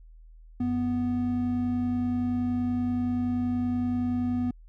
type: tone pair together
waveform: triangle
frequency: 92.48 / 246.9 Hz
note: F#2 / B3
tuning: 0 / 0 cents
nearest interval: octave + perfect fourth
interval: 1700 cents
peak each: -32 / -23 dBFS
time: 0.6-4.51 s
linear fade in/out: 5 ms
effects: added 40 Hz sine -47 dBFS peak until 4.68 s